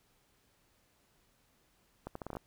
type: accelerating click train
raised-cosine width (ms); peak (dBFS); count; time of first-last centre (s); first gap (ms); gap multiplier
1; -26; 8; 2.07-2.369; 84; 0.76
effects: pink hiss -71 dBFS RMS until 2.46 s